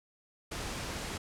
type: noise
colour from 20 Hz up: pink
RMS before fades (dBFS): -38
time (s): 0.51-1.18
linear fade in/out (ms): 10
effects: low-pass 9000 Hz 12 dB/octave